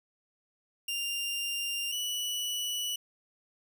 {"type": "tone pair in turn", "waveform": "sawtooth", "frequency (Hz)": [2794, 2952], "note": ["F7", "F#7"], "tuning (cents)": [0, -5], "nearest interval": "minor second", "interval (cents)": 95, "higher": "second", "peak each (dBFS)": -28, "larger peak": "neither", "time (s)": [[0.88, 1.92], [1.92, 2.96]], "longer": "neither", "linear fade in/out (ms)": 5, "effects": []}